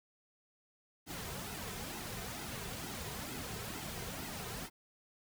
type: noise with flanger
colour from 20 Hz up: pink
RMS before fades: -43 dBFS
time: 1.06-4.7 s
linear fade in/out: 50 ms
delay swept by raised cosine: 1.7 to 3.6 ms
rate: 2.2 Hz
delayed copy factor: -0.65
effects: none